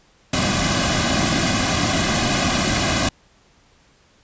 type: noise with comb filter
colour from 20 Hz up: pink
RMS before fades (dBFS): -19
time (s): 0.33-3.09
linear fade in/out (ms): 5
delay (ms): 2.2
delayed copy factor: -0.75
effects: pink hiss -56 dBFS RMS until 4.23 s + resampled to 16000 Hz